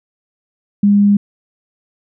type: tone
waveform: sine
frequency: 203.2 Hz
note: G#3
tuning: 38 cents flat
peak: -7 dBFS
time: 0.83-1.17 s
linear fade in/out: 5 ms
effects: none